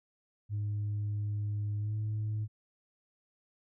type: tone with pitch glide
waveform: sine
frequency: 103.83 to 107.12 Hz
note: G#2 to A2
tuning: 0 to -46 cents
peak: -29 dBFS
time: 0.49-2.48 s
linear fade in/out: 50 ms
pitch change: +54 cents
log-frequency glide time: 1.79-1.94 s
effects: tanh soft clip ceiling -29 dBFS